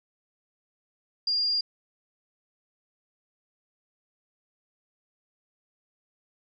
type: tone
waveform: sine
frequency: 4807 Hz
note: D8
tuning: 39 cents sharp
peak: -23 dBFS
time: 1.27-1.61 s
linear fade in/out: 5 ms
effects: none